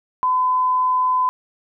sine tone, 1013 Hz, B5, 44 cents sharp, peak -15 dBFS, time 0.23-1.29 s, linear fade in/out 0 ms, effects none

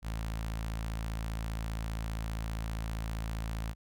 sawtooth tone with notch filter, 55.1 Hz, A1, 3 cents sharp, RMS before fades -36 dBFS, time 0.02-3.75 s, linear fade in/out 50 ms, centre 380 Hz, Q 1, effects none

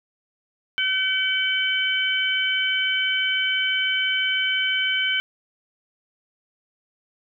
harmonic tone, 762 Hz, G5, 49 cents flat, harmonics 2 / 3 / 4, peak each -25 / -25 / -23 dBFS, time 0.78-5.2 s, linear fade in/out 0 ms, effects none

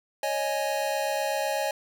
square chord, C# suspended second, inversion none, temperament equal, 554.4 / 622.3 / 830.6 Hz, C#5 / D#5 / G#5, 0 / 0 / 0 cents, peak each -31 dBFS, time 0.23-1.71 s, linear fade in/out 2 ms, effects none

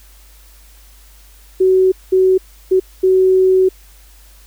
sine tone bursts at uneven times, 375.1 Hz, F#4, 24 cents sharp, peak -8 dBFS, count 4, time 1.6-1.92 / 2.12-2.38 / 2.71-2.8 / 3.03-3.69 s, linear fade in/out 10 ms, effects added 50 Hz sine -42 dBFS peak until 4.46 s + white hiss -48 dBFS RMS until 4.46 s

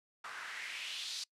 white noise with band-pass filter sweep, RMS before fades -43 dBFS, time 0.24-1.24 s, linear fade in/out 5 ms, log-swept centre 1200 to 4700 Hz, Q 2.7, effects noise-tail reverb RT60 0.1 s tail -24 dB re dry + low-pass 10000 Hz 12 dB/octave

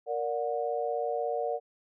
sine chord, Bb augmented, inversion none, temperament just, 466.2 / 582.7 / 728.4 Hz, Bb4 / D5 / F#5, 0 / -14 / -27 cents, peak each -32 / -33 / -33 dBFS, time 0.06-1.6 s, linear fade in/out 50 ms, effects none

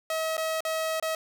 sawtooth tone with dropouts, 640 Hz, D#5, 49 cents sharp, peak -23 dBFS, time 0.1-1.15 s, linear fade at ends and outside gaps 2 ms, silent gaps 0.369-0.378 / 0.606-0.65 / 0.999-1.025 s, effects none

